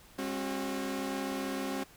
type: tone cluster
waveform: sawtooth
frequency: 202.2 / 269.1 / 368.2 Hz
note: G#3 / C4 / F#4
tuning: -46 / +49 / -8 cents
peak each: -36 / -31 / -36 dBFS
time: 0.18-1.84 s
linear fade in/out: 10 ms
effects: pink hiss -57 dBFS RMS until 1.96 s